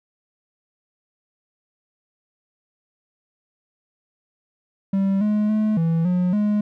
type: tone with pitch steps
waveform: triangle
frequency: 194.8 / 210.7 / 214.8 / 164.7 / 179.8 / 208.8 Hz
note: G3 / G#3 / A3 / E3 / F#3 / G#3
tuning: -11 / +25 / -41 / -1 / -49 / +10 cents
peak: -15 dBFS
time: 4.93-6.61 s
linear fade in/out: 5 ms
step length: 280 ms
effects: none